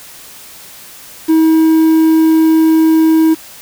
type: tone with quantisation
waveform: triangle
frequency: 320.1 Hz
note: D#4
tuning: 49 cents sharp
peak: -4 dBFS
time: 1.28-3.35 s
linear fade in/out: 20 ms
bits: 5
effects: white hiss -35 dBFS RMS until 3.61 s